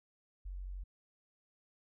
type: tone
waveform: sine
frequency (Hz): 46.25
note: F#1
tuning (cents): 0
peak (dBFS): -40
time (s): 0.45-0.84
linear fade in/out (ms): 10
effects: none